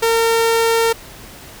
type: tone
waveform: sawtooth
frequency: 456.8 Hz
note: A#4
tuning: 35 cents flat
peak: -9 dBFS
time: 0.02-0.93 s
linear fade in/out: 10 ms
effects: pink hiss -38 dBFS RMS until 1.6 s